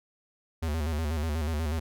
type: tone with vibrato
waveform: square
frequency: 77.78 Hz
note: D#2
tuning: in tune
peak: -28 dBFS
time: 0.62-1.8 s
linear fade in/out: 10 ms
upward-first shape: square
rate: 8.2 Hz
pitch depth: 80 cents each way
effects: none